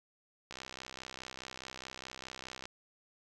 click train, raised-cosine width 0.2 ms, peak -26 dBFS, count 140, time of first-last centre 0.51-2.655 s, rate 64.8 Hz, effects none

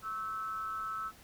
sine tone with amplitude modulation, 1309 Hz, E6, 13 cents flat, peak -32 dBFS, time 0.02-1.12 s, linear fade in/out 50 ms, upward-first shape sine, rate 207 Hz, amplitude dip 65%, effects pink hiss -57 dBFS RMS until 1.23 s

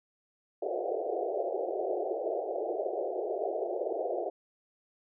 pink band-pass noise, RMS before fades -33 dBFS, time 0.62-4.3 s, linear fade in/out 5 ms, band 350 to 750 Hz, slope 96 dB/octave, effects none

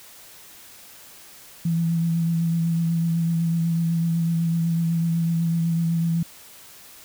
sine tone with vibrato, 166.5 Hz, E3, 18 cents sharp, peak -19 dBFS, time 1.65-6.23 s, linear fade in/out 5 ms, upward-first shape triangle, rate 8 Hz, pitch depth 26 cents each way, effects white hiss -46 dBFS RMS until 7.04 s

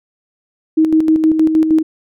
sine tone with tremolo, 316.3 Hz, D#4, 29 cents sharp, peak -7 dBFS, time 0.77-1.83 s, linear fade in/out 10 ms, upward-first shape square, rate 6.4 Hz, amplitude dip 50%, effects none

